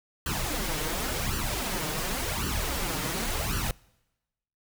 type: noise with flanger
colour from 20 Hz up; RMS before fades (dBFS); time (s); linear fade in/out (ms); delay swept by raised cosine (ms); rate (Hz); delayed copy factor
pink; -30; 0.26-3.71; 2; 0.67 to 6.57; 0.91; +0.8
effects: noise-tail reverb RT60 1.0 s tail -25 dB re dry